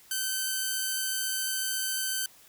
5% pulse tone, 1538 Hz, G6, 33 cents flat, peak -17 dBFS, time 0.11-2.26 s, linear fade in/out 2 ms, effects white hiss -56 dBFS RMS until 2.48 s

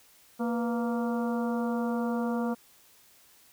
harmonic tone with a mistuned harmonic, 233.1 Hz, A#3, in tune, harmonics 1 / 2 / 3 / 4 / 5 / 6, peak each -28 / -34 / -38 / -40 / -42 / -44 dBFS, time 0.39-2.55 s, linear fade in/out 20 ms, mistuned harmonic 2, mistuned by +81 cents, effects white hiss -59 dBFS RMS until 3.52 s

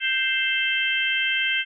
harmonic tone with a mistuned harmonic, 523.3 Hz, C5, in tune, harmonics 3 / 4 / 5 / 6, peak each -26 / -26 / -26 / -26 dBFS, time 0-1.65 s, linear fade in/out 50 ms, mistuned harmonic 5, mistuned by +21 cents, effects none

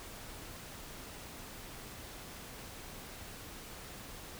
silence, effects pink hiss -48 dBFS RMS until 4.39 s

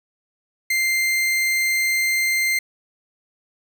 40% pulse tone, 2093 Hz, C7, in tune, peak -17 dBFS, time 0.7-2.59 s, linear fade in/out 5 ms, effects none

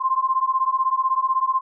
sine beating tone pair, 1043 / 1059 Hz, C6 / C6, -6 / +21 cents, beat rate 16 Hz, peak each -21 dBFS, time 0-1.61 s, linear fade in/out 20 ms, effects none

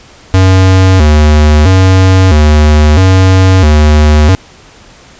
square tone with vibrato, 84.3 Hz, E2, 39 cents sharp, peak -3 dBFS, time 0.34-4.35 s, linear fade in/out 0 ms, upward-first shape square, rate 0.76 Hz, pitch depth 190 cents each way, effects pink hiss -37 dBFS RMS until 5.19 s + resampled to 16000 Hz

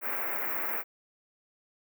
white band-stop noise, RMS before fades -32 dBFS, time 0.01-0.84 s, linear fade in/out 50 ms, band 2300 to 15000 Hz, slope 48 dB/octave, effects high-pass 300 Hz 12 dB/octave

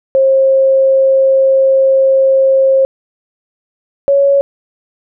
sine tone pair in turn, 535 / 557.5 Hz, C5 / C#5, +38 / +10 cents, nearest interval minor second, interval 72 cents, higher second, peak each -6 dBFS, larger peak neither, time 0.15-2.85 / 4.08-4.41 s, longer first, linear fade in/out 0 ms, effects none

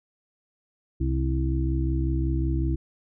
harmonic tone, 65.41 Hz, C2, in tune, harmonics 1 / 2 / 4 / 5, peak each -24 / -28 / -35 / -30 dBFS, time 1-2.76 s, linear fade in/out 10 ms, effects none

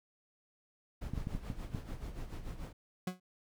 brown noise with tremolo, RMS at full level -40 dBFS, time 1.01-2.73 s, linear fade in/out 10 ms, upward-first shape sine, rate 6.9 Hz, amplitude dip 65%
clicks, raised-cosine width 5 ms, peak -24 dBFS, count 6, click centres 1.136 / 1.177 / 1.271 / 1.35 / 1.502 / 1.748 s
40% pulse tone with exponential decay, 183 Hz, F#3, 19 cents flat, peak -30 dBFS, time 3.07-3.2 s, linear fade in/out 5 ms, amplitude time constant 28 ms
effects none

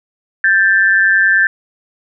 sine tone pair together, 1570.5 / 1760 Hz, G6 / A6, +3 / 0 cents, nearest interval major second, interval 197 cents, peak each -11 dBFS, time 0.44-1.47 s, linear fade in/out 2 ms, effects none

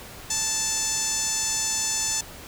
sawtooth tone with band-pass filter, 880 Hz, A5, in tune, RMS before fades -26 dBFS, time 0.3-2.21 s, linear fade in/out 5 ms, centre 6700 Hz, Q 4, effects pink hiss -42 dBFS RMS until 2.47 s

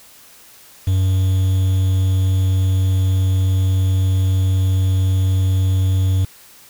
triangle tone with quantisation, 94.2 Hz, F#2, 32 cents sharp, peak -11 dBFS, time 0.87-6.25 s, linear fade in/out 5 ms, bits 6, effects white hiss -45 dBFS RMS until 6.69 s

